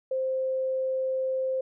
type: tone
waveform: sine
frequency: 523.3 Hz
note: C5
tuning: in tune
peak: -25 dBFS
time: 0.11-1.61 s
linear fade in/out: 5 ms
effects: none